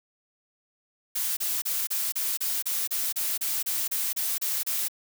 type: noise bursts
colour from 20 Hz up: blue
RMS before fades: -28 dBFS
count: 15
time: 1.15-4.884 s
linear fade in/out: 10 ms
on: 220 ms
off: 31 ms
effects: none